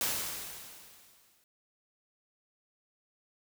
white noise with exponential decay, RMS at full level -30 dBFS, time 0.01-1.44 s, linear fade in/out 1 ms, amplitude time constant 310 ms, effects none

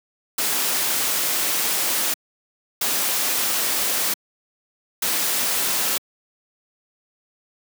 white noise bursts at uneven times, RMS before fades -22 dBFS, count 3, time 0.38-2.14 / 2.81-4.14 / 5.02-5.98 s, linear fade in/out 5 ms, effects high-pass 200 Hz 12 dB/octave

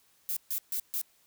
violet noise bursts, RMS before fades -32 dBFS, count 4, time 0.29-1.014 s, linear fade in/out 0 ms, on 76 ms, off 140 ms, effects white hiss -66 dBFS RMS until 1.26 s

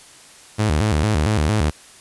sawtooth tone with vibrato, 90.2 Hz, F#2, 44 cents flat, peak -12 dBFS, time 0.58-1.71 s, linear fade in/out 20 ms, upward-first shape square, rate 4.4 Hz, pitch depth 300 cents each way, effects white hiss -45 dBFS RMS until 2 s + resampled to 24000 Hz

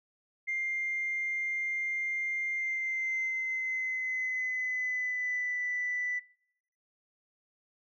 sine tone with pitch glide, 2100 to 1982.1 Hz, C7 to B6, +6 to +6 cents, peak -29 dBFS, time 0.47-6.2 s, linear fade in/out 20 ms, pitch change -100 cents, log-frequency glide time 2.55-5.6 s, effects noise-tail reverb RT60 0.7 s tail -21 dB re dry + tanh soft clip ceiling -25 dBFS

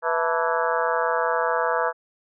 harmonic tone with a mistuned harmonic, 164.81 Hz, E3, in tune, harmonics 3 / 4 / 5 / 6 / 7 / 8 / 9 / 10, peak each -26 / -27 / -28 / -29 / -29 / -30 / -31 / -31 dBFS, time 0.02-1.93 s, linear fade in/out 50 ms, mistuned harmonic 5, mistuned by +120 cents, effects none

